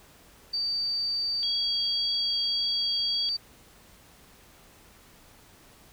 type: tone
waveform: sine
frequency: 4624 Hz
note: D8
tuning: 28 cents flat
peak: -26 dBFS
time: 0.53-3.37 s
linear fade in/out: 10 ms
type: tone with vibrato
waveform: sine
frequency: 3297 Hz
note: G#7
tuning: 13 cents flat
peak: -30 dBFS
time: 1.43-3.29 s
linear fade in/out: 0 ms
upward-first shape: triangle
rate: 1.8 Hz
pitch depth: 12 cents each way
effects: pink hiss -55 dBFS RMS until 5.92 s